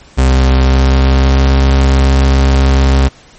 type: tone with pitch glide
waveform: 40% pulse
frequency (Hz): 65.41 to 67.13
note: C2 to C2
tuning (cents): 0 to +45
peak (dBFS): -5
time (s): 0.17-3.09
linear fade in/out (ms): 20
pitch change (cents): +45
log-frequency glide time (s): 0.45-1.46
effects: pink hiss -41 dBFS RMS until 3.38 s + MP3 32 kbps